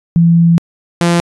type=tone pair in turn; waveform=sine / sawtooth; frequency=168.4 / 171.64 Hz; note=E3 / F3; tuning=+37 / -30 cents; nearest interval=unison; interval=33 cents; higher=second; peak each=-5 dBFS; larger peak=neither; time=0.16-0.58 / 1.01-1.2 s; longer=first; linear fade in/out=0 ms; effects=resampled to 24000 Hz